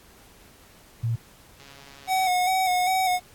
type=tone; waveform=sine; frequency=115.5 Hz; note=A#2; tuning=16 cents flat; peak=-22 dBFS; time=1.03-1.16 s; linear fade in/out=10 ms
type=click train; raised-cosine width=0.2 ms; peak=-30 dBFS; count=96; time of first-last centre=1.6-2.283 s; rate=139 Hz
type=tone with vibrato; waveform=square; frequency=740 Hz; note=F#5; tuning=in tune; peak=-21 dBFS; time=2.07-3.2 s; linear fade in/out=50 ms; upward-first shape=square; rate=2.5 Hz; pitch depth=32 cents each way
effects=pink hiss -53 dBFS RMS until 3.34 s + AAC 64 kbps